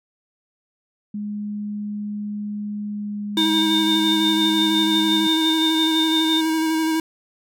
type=tone with pitch glide; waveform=sine; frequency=207.7 to 206.4 Hz; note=G#3 to G#3; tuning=0 to -10 cents; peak=-25 dBFS; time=1.14-5.27 s; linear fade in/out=5 ms; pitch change=-10 cents; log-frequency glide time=2.88-3.23 s
type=tone with vibrato; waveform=square; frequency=319.2 Hz; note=D#4; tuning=44 cents sharp; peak=-19 dBFS; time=3.37-7 s; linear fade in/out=2 ms; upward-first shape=square; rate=12 Hz; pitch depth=15 cents each way
type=tone with tremolo; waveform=sine; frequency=3631 Hz; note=A#7; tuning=46 cents flat; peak=-18 dBFS; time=3.37-6.41 s; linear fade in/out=5 ms; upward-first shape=sine; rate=5.8 Hz; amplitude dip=50%
effects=none